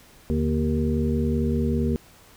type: harmonic tone with a mistuned harmonic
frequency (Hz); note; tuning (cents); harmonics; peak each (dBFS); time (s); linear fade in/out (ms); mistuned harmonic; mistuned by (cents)
77.78; D#2; 0; 1 / 2 / 3 / 5 / 6; -25 / -28 / -24 / -30 / -32; 0.3-1.96; 0; 2; -84
effects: pink hiss -52 dBFS RMS until 2.36 s